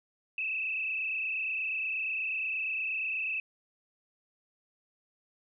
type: tone with frequency modulation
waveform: sine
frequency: 2600 Hz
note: E7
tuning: 24 cents flat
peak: -30 dBFS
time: 0.38-3.4 s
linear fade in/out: 2 ms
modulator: 28.4 Hz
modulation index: 3
effects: none